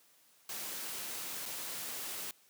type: noise with dropouts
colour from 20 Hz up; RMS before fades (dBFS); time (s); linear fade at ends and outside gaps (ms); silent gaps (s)
white; -41; 0.49-2.31; 2; 1.456-1.459
effects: white hiss -66 dBFS RMS until 2.49 s + high-pass 150 Hz 12 dB/octave